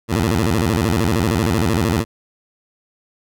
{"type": "tone with vibrato", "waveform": "15% pulse", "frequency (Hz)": 97.1, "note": "G2", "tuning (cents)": -16, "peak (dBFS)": -9, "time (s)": [0.08, 2.05], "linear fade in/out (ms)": 50, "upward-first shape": "square", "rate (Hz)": 13, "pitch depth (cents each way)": 270, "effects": []}